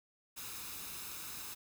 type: noise with comb filter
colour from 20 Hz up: white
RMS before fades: -45 dBFS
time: 0.36-1.55 s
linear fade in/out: 20 ms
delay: 0.78 ms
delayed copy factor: +0.5
effects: none